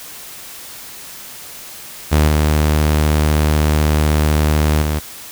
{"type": "tone with level steps", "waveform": "sawtooth", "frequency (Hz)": 76, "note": "D#2", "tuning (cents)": -40, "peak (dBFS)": [-6, -8, -12], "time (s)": [2.11, 5], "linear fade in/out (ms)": 20, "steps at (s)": [2.28, 4.82], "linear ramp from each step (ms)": 2, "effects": ["white hiss -34 dBFS RMS until 5.31 s"]}